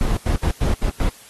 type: noise bursts at uneven times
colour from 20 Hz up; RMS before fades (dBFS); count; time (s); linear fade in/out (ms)
brown; -18; 6; 0.01-0.17 / 0.26-0.36 / 0.43-0.51 / 0.61-0.74 / 0.82-0.9 / 1-1.09; 2
effects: white hiss -45 dBFS RMS until 1.29 s + AAC 32 kbps